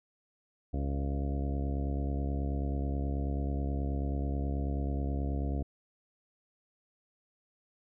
harmonic tone with a mistuned harmonic, 69.3 Hz, C#2, in tune, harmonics 1 / 2 / 3 / 4 / 5 / 6 / 7 / 8 / 9 / 10, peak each -31 / -38 / -42 / -39 / -47 / -47 / -48 / -51 / -52 / -47 dBFS, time 0.73-5.63 s, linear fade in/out 10 ms, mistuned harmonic 8, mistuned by +18 cents, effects none

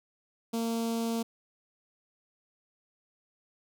sawtooth tone with notch filter, 229.2 Hz, A#3, 29 cents flat, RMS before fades -31 dBFS, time 0.53-1.23 s, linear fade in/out 10 ms, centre 1800 Hz, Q 0.76, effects none

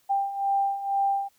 sine beating tone pair, 790 / 792.1 Hz, G5 / G5, +13 / +18 cents, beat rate 2.1 Hz, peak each -29 / -24 dBFS, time 0.09-1.29 s, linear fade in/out 20 ms, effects white hiss -65 dBFS RMS until 1.38 s

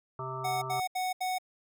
harmonic tone, 130.5 Hz, C3, 4 cents flat, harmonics 1 / 3 / 5 / 7 / 9 / 10, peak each -40 / -42 / -44 / -42 / -39 / -45 dBFS, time 0.19-0.8 s, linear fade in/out 2 ms
square tone bursts, 740 Hz, F#5, in tune, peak -30 dBFS, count 4, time 0.44-1.385 s, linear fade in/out 10 ms, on 180 ms, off 75 ms
effects none

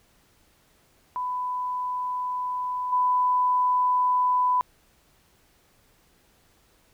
sine tone with level steps, 998 Hz, B5, 18 cents sharp, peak -26 / -19 dBFS, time 1.16-4.61 s, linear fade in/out 0 ms, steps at 2.92 s, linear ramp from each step 10 ms, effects pink hiss -62 dBFS RMS until 6.93 s

